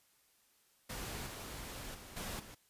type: noise with level steps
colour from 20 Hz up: pink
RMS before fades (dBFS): -43 / -46 / -52 / -42 / -53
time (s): 0.89-2.55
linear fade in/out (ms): 10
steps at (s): 1.26 / 1.94 / 2.16 / 2.39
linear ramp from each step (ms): 10
effects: white hiss -71 dBFS RMS until 2.69 s + resampled to 32000 Hz